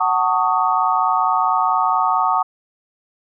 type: chord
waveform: sine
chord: D# half-diminished seventh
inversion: first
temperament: just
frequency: 746.7 / 896 / 1120.1 / 1244.5 Hz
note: F#5 / A5 / C#6 / D#6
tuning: +16 / +31 / +18 / 0 cents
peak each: -20 dBFS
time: 0-2.43 s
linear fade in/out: 10 ms
effects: none